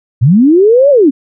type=linear two-way sweep; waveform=sine; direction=up then down; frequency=104 to 587.3 to 246.2 Hz; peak=-3 dBFS; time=0.21-1.11 s; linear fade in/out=20 ms; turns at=0.9 s; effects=none